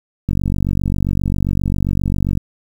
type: click train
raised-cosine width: 5 ms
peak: -6 dBFS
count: 100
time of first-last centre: 0.29-2.374 s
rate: 47.5 Hz
effects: 7-bit